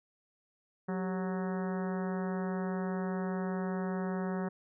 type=harmonic tone with a mistuned harmonic; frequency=185 Hz; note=F#3; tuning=in tune; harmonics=1 / 2 / 3 / 4 / 5 / 6 / 7 / 8 / 9 / 10; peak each=-33 / -39 / -43 / -45 / -47 / -49 / -50 / -51 / -52 / -53 dBFS; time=0.88-4.49 s; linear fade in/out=10 ms; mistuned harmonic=2; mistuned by=+85 cents; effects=none